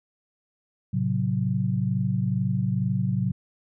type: chord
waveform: sine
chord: F# diminished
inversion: first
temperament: just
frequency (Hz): 111 / 133.2 / 185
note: A2 / C3 / F#3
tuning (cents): +16 / +31 / 0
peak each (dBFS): -27 / -26 / -26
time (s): 0.93-3.32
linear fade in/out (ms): 10
effects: none